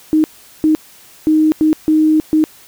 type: tone bursts at uneven times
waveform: sine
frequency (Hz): 311.1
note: D#4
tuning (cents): 0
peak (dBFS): -8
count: 6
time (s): 0.13-0.24 / 0.64-0.75 / 1.27-1.52 / 1.61-1.73 / 1.88-2.2 / 2.33-2.44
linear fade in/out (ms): 0
effects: white hiss -43 dBFS RMS until 2.67 s